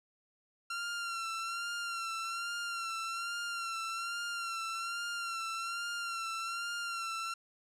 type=tone with vibrato; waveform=sawtooth; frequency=1371 Hz; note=F6; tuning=32 cents flat; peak=-32 dBFS; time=0.7-7.34 s; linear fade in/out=5 ms; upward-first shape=sine; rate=1.2 Hz; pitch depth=43 cents each way; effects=low-pass 9000 Hz 12 dB/octave